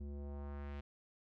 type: tone with low-pass filter sweep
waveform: square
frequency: 71.3 Hz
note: C#2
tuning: 49 cents sharp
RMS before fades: -45 dBFS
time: 0-0.81 s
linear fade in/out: 10 ms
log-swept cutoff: 280 to 3000 Hz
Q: 1.2
effects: none